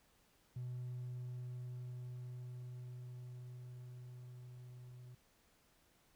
triangle tone with level ramp, 124.2 Hz, B2, 10 cents sharp, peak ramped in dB -38 to -50 dBFS, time 0.56-5.15 s, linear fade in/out 5 ms, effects tanh soft clip ceiling -37 dBFS + pink hiss -72 dBFS RMS until 6.15 s

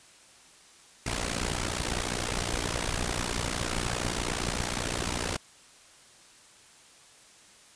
pink noise with amplitude modulation, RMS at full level -27 dBFS, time 1.06-5.37 s, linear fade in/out 5 ms, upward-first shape sine, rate 59.6 Hz, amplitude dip 85%, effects white hiss -55 dBFS RMS until 7.75 s + resampled to 22050 Hz

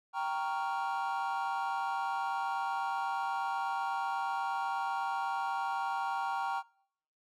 triangle chord, G half-diminished seventh, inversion none, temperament equal, 784 / 932.3 / 1108.7 / 1396.9 Hz, G5 / Bb5 / Db6 / F6, 0 / 0 / 0 / 0 cents, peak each -33 / -33 / -37 / -38 dBFS, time 0.13-6.63 s, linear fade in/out 50 ms, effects noise-tail reverb RT60 0.7 s tail -25 dB re dry + tanh soft clip ceiling -23 dBFS

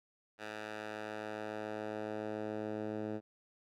10% pulse tone with band-pass filter sweep, 107.1 Hz, A2, 46 cents flat, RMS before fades -41 dBFS, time 0.38-3.21 s, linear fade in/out 50 ms, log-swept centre 1700 to 320 Hz, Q 0.71, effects none

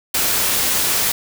white noise, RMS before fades -18 dBFS, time 0.14-1.12 s, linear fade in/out 5 ms, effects none

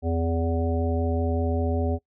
harmonic tone with a mistuned harmonic, 82.41 Hz, E2, in tune, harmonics 1 / 3 / 5 / 7 / 9, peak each -24 / -29 / -31 / -32 / -34 dBFS, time 0.02-1.99 s, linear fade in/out 50 ms, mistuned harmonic 3, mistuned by +37 cents, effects noise-tail reverb RT60 0.1 s tail -21 dB re dry

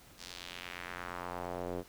square tone with band-pass filter sweep, 44.3 Hz, F1, 25 cents sharp, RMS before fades -42 dBFS, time 0.17-1.84 s, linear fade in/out 50 ms, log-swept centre 5500 to 420 Hz, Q 1.6, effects pink hiss -58 dBFS RMS until 1.88 s

